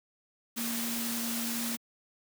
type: tone in noise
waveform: sine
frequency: 233.1 Hz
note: A#3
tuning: in tune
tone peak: -34 dBFS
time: 0.56-1.77 s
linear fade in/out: 20 ms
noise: white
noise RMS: -35 dBFS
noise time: 0.56-1.77 s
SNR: -2 dB
effects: high-pass 150 Hz 12 dB/octave